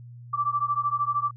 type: beating tone pair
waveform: sine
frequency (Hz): 1160 / 1173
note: D6 / D6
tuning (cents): -22 / -2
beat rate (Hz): 13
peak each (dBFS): -26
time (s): 0.33-1.31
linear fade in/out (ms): 10
effects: added 120 Hz sine -41 dBFS peak until 1.36 s